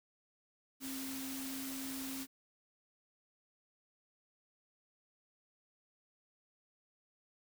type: tone in noise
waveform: sine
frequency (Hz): 267.2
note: C4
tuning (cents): +36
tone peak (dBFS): -42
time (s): 0.8-2.27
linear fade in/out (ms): 50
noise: white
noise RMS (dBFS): -45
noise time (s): 0.8-2.27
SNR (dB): 0
effects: none